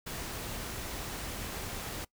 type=noise; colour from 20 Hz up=pink; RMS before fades=-39 dBFS; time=0.06-2.05 s; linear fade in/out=10 ms; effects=noise-tail reverb RT60 0.1 s tail -21 dB re dry